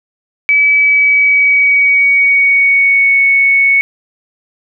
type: tone with pitch glide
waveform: sine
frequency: 2291 to 2216 Hz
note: D7 to C#7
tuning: -44 to -1 cents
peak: -6 dBFS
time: 0.49-3.81 s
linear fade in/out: 0 ms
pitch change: -57 cents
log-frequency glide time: 0.75-3.21 s
effects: none